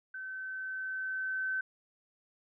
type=tone with level ramp; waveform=sine; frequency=1532 Hz; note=G6; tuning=40 cents flat; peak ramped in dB=-39 to -30 dBFS; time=0.14-1.61 s; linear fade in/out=5 ms; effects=none